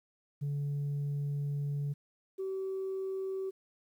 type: tone pair in turn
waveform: sine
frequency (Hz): 143.4 / 382.8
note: D3 / G4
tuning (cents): -41 / -41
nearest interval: octave + perfect fourth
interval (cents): 1700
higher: second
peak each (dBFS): -29 / -32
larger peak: first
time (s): 0.41-1.94 / 2.38-3.51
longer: first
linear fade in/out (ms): 20
effects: tanh soft clip ceiling -30 dBFS + 11-bit